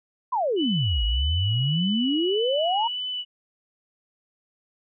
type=exponential two-way sweep; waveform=sine; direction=down then up; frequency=1066 to 51.91 to 954 Hz; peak=-21 dBFS; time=0.32-2.88 s; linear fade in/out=10 ms; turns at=1.04 s
type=tone with vibrato; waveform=sine; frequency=2960 Hz; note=F#7; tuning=in tune; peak=-27 dBFS; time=0.56-3.25 s; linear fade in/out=50 ms; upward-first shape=sine; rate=1.7 Hz; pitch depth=25 cents each way
effects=none

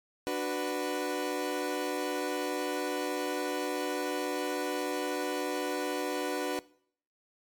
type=chord; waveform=30% pulse; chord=B minor; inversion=first; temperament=equal; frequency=293.7 / 370 / 493.9 Hz; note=D4 / F#4 / B4; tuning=0 / 0 / 0 cents; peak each=-32 dBFS; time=0.27-6.59 s; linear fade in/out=0 ms; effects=noise-tail reverb RT60 0.6 s tail -21 dB re dry + MP3 96 kbps

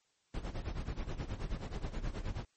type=noise with tremolo; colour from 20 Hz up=brown; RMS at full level=-35 dBFS; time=0.34-2.45 s; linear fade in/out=2 ms; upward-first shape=sine; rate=9.4 Hz; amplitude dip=80%; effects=white hiss -75 dBFS RMS until 2.56 s + MP3 32 kbps

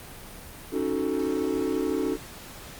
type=chord; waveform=triangle; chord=D# half-diminished seventh; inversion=third; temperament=equal; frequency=277.2 / 311.1 / 370 / 440 Hz; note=C#4 / D#4 / F#4 / A4; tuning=0 / 0 / 0 / 0 cents; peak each=-28 dBFS; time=0.71-2.18 s; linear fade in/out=50 ms; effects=pink hiss -43 dBFS RMS until 2.79 s + Opus 32 kbps

